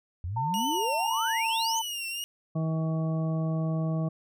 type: exponential sweep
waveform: sine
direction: up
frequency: 80.9 to 6645 Hz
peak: -30 dBFS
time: 0.24-1.79 s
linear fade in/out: 0 ms
type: tone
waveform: sine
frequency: 902 Hz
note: A5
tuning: 43 cents sharp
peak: -27 dBFS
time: 0.36-1.82 s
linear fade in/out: 10 ms
type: tone with vibrato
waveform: sawtooth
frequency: 2853 Hz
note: F7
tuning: 36 cents sharp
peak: -29 dBFS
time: 0.54-2.24 s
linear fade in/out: 0 ms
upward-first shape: triangle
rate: 1.8 Hz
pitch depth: 100 cents each way
type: harmonic tone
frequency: 160.1 Hz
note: D#3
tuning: 50 cents sharp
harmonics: 1 / 2 / 3 / 4 / 5 / 7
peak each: -26 / -37 / -43 / -37 / -48 / -45 dBFS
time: 2.55-4.09 s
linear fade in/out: 10 ms
effects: none